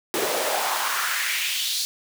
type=noise with high-pass filter sweep; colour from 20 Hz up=pink; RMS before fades=-25 dBFS; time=0.14-1.85 s; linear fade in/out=0 ms; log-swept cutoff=360 to 4600 Hz; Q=2.6; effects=none